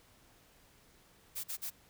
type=noise bursts; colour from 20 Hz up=blue; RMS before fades=-39 dBFS; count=3; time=1.35-1.705 s; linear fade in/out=20 ms; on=89 ms; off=44 ms; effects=pink hiss -64 dBFS RMS until 1.89 s